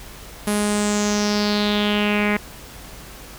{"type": "tone with low-pass filter sweep", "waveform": "sawtooth", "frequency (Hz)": 207.7, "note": "G#3", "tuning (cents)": 0, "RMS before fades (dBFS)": -20, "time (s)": [0.47, 2.37], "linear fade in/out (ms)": 5, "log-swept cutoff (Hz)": [11000, 2100], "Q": 4.6, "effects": ["added 50 Hz sine -43 dBFS peak until 3.38 s", "pink hiss -40 dBFS RMS until 3.38 s"]}